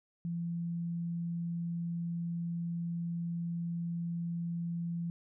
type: tone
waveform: sine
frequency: 170 Hz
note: F3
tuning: 46 cents flat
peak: -33 dBFS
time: 0.25-5.1 s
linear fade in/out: 0 ms
effects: none